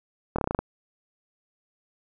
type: slowing click train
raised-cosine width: 1 ms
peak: -11 dBFS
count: 8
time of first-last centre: 0.36-0.59 s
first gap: 25 ms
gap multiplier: 1.09
effects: none